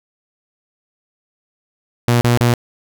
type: tone bursts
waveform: sawtooth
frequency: 120 Hz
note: B2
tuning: 49 cents flat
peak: -7 dBFS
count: 3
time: 2.08-2.538 s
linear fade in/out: 0 ms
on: 130 ms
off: 34 ms
effects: none